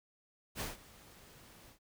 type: noise with ADSR envelope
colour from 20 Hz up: pink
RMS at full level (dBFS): -38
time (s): 0.55-1.79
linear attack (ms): 55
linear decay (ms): 160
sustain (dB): -20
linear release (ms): 94
effects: none